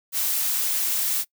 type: noise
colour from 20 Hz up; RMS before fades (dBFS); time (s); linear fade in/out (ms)
blue; -24; 0.12-1.25; 50
effects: noise-tail reverb RT60 0.1 s tail -23 dB re dry